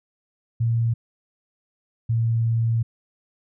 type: tone pair in turn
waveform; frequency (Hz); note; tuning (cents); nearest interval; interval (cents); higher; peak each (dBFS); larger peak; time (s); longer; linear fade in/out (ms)
sine; 115.8 / 114.73; A#2 / A#2; -11 / -27; unison; 16; first; -18; neither; 0.6-0.94 / 2.09-2.83; second; 10
effects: none